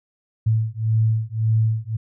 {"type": "beating tone pair", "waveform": "sine", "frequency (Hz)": [110, 111.8], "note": ["A2", "A2"], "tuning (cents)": [0, 28], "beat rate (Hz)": 1.8, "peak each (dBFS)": -20, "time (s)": [0.46, 1.97], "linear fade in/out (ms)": 10, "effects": []}